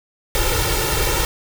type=noise with comb filter; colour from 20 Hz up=pink; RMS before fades=-19 dBFS; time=0.35-1.25 s; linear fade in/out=0 ms; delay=2.2 ms; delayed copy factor=+0.95; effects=none